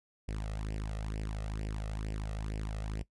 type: tone with flanger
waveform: sawtooth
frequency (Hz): 52.9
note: G#1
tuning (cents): +33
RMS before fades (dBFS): -37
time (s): 0.28-3.03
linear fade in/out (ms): 5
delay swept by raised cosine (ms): 0.38 to 1.58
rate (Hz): 2.2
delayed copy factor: +0.75
effects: noise-tail reverb RT60 0.1 s tail -19 dB re dry + resampled to 24000 Hz